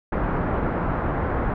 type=low-pass noise; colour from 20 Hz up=pink; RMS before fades=-24 dBFS; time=0.12-1.54 s; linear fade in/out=5 ms; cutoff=1500 Hz; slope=24 dB/octave; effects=none